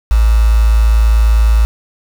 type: tone with quantisation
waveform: sine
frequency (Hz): 55.3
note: A1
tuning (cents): +9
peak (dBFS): -6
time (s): 0.11-1.65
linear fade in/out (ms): 0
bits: 4
effects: none